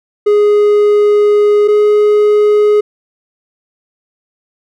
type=tone pair in turn; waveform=triangle; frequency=415.3 / 418.7 Hz; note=G#4 / G#4; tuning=0 / +14 cents; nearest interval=unison; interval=14 cents; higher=second; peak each=-4 dBFS; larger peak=neither; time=0.26-1.68 / 1.68-2.81 s; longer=first; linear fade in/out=10 ms; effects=none